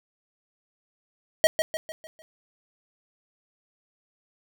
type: tone with echo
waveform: square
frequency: 636 Hz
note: D#5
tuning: 38 cents sharp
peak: -14 dBFS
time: 1.44-1.47 s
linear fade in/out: 0 ms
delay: 150 ms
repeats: 5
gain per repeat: -7 dB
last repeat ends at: 2.22 s
effects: none